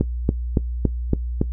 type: click train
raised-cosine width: 3 ms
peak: -4 dBFS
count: 6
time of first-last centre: 0.01-1.414 s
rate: 3.56 Hz
effects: noise-tail reverb RT60 0.1 s tail -18 dB re dry + added 60 Hz sine -23 dBFS peak until 1.52 s